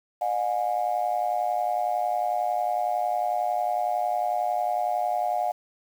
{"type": "tone with amplitude modulation", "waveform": "sine", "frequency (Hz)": 719, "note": "F#5", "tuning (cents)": -50, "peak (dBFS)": -18, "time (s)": [0.21, 5.52], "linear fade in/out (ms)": 10, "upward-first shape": "sine", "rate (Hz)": 111, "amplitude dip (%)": 100, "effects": ["tanh soft clip ceiling -14 dBFS", "8-bit"]}